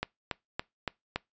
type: click train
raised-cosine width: 0.3 ms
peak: -14 dBFS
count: 5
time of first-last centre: 0.03-1.16 s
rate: 3.54 Hz
effects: noise-tail reverb RT60 0.2 s tail -24 dB re dry + resampled to 16000 Hz